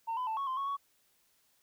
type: tone with pitch steps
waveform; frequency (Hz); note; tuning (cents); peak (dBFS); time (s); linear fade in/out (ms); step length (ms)
sine; 910 / 1007 / 884 / 1106 / 1041 / 1105 / 1119; A#5 / B5 / A5 / C#6 / C6 / C#6 / C#6; -42 / +33 / +8 / -4 / -9 / -6 / +16; -30; 0.07-0.77; 20; 100
effects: tanh soft clip ceiling -30 dBFS + white hiss -71 dBFS RMS until 1.62 s